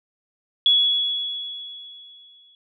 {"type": "tone with exponential decay", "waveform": "sine", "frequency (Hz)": 3373, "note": "G#7", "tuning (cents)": 26, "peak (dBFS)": -12, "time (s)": [0.66, 2.55], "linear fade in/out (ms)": 1, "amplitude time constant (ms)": 410, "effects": []}